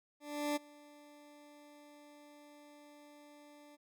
20% pulse tone with ADSR envelope, 293.7 Hz, D4, in tune, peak -27 dBFS, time 0.2-3.77 s, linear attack 360 ms, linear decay 19 ms, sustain -24 dB, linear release 25 ms, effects none

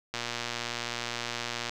click train, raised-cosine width 0.2 ms, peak -15 dBFS, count 186, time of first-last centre 0.14-1.695 s, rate 119 Hz, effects none

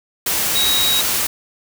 sine tone in noise, 3815 Hz, A#7, 39 cents sharp, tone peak -16 dBFS, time 0.55-1.01 s, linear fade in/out 5 ms, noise white, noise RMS -19 dBFS, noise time 0.26-1.27 s, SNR 0 dB, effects none

